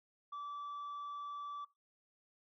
sine tone, 1158 Hz, D6, 25 cents flat, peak -39 dBFS, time 0.32-1.65 s, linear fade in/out 10 ms, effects noise-tail reverb RT60 0.2 s tail -19 dB re dry + tanh soft clip ceiling -41 dBFS

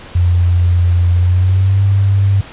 sine tone with pitch glide, 87.8 to 98.55 Hz, F2 to G2, +10 to +10 cents, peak -8 dBFS, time 0.15-2.41 s, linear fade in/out 5 ms, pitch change +200 cents, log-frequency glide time 1.16-1.82 s, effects pink hiss -34 dBFS RMS until 2.52 s + resampled to 8000 Hz

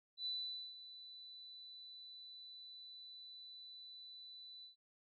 sine tone with ADSR envelope, 3985 Hz, B7, 15 cents sharp, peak -38 dBFS, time 0.17-4.76 s, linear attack 89 ms, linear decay 480 ms, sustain -14 dB, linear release 120 ms, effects none

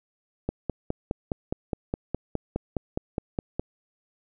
click train, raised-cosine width 2 ms, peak -13 dBFS, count 16, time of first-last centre 0.49-3.596 s, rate 4.83 Hz, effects none

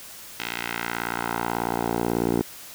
10% pulse tone with band-pass filter sweep, 58.27 Hz, A#1, in tune, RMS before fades -27 dBFS, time 0.4-2.42 s, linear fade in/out 0 ms, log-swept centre 2800 to 380 Hz, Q 1.3, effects white hiss -42 dBFS RMS until 2.74 s

